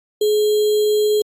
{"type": "tone with sample-and-hold", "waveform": "sine", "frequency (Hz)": 422.5, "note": "G#4", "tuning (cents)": 30, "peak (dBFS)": -13, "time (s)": [0.21, 1.22], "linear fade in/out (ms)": 5, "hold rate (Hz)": 3675, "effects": ["AAC 48 kbps"]}